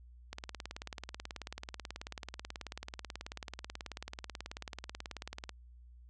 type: click train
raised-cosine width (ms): 0.2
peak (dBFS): -24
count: 96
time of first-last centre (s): 0.33-5.493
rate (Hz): 18.4
effects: added 60 Hz sine -53 dBFS peak until 6.09 s + resampled to 24000 Hz